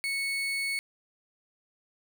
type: tone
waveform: 35% pulse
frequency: 2210 Hz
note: C#7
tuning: 6 cents flat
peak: -27 dBFS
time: 0.04-0.79 s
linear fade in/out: 0 ms
effects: none